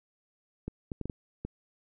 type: clicks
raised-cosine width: 3 ms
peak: -22 dBFS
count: 6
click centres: 0.68 / 0.918 / 1.013 / 1.056 / 1.098 / 1.45 s
effects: none